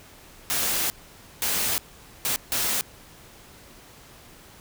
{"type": "noise bursts at uneven times", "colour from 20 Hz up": "white", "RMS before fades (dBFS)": -25, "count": 4, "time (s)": [[0.5, 0.9], [1.42, 1.78], [2.25, 2.36], [2.52, 2.81]], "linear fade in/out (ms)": 0, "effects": ["pink hiss -49 dBFS RMS until 4.6 s"]}